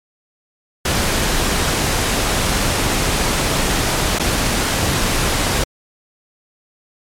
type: noise with dropouts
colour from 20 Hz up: pink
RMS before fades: -17 dBFS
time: 0.85-5.64 s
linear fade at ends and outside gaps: 5 ms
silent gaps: 4.187-4.196 s
effects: low-pass 11000 Hz 12 dB/octave + MP3 96 kbps